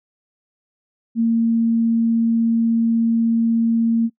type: tone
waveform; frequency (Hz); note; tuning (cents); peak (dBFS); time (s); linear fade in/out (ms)
sine; 229.1; A#3; -30; -14; 1.15-4.1; 50
effects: noise-tail reverb RT60 0.1 s tail -25 dB re dry